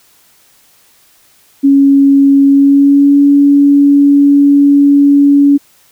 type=tone with pitch glide; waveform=sine; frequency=277.2 to 283.5 Hz; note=C#4 to C#4; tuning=0 to +39 cents; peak=-3 dBFS; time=1.63-5.58 s; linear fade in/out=20 ms; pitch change=+39 cents; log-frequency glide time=2.46-3.19 s; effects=white hiss -48 dBFS RMS until 5.91 s